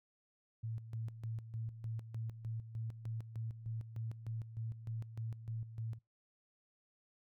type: tone with tremolo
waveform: sine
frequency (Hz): 112.7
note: A2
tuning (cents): +42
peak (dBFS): -38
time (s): 0.63-5.99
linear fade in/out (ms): 10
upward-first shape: square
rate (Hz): 3.3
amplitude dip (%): 70
effects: noise-tail reverb RT60 0.2 s tail -23 dB re dry